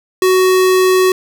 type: tone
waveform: square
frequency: 372.2 Hz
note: F#4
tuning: 10 cents sharp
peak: -9 dBFS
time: 0.22-1.12 s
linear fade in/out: 2 ms
effects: none